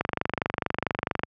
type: click train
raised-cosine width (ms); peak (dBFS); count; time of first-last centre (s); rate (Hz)
0.5; -9; 31; 0.01-1.234; 24.5
effects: high-pass 80 Hz 12 dB/octave